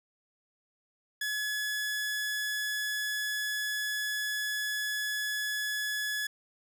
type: tone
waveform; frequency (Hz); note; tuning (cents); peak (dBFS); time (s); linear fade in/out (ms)
sawtooth; 1700; G#6; +40; -27; 1.21-6.27; 5
effects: none